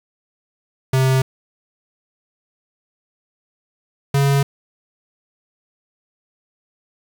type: tone pair in turn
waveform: square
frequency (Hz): 131.6 / 139.46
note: C3 / C#3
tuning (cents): +10 / +11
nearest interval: minor second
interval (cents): 101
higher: second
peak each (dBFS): -14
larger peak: neither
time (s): 0.93-1.22 / 4.14-4.43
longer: neither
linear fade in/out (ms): 5
effects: 7-bit